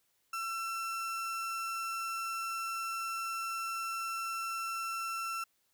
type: tone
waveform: 35% pulse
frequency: 1344 Hz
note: E6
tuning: 33 cents sharp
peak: -33 dBFS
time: 0.33-5.44 s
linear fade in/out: 5 ms
effects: white hiss -75 dBFS RMS until 5.73 s